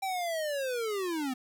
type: linear sweep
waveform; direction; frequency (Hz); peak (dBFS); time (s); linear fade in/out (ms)
square; down; 784 to 247.9; -31; 0.02-1.34; 10
effects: 10-bit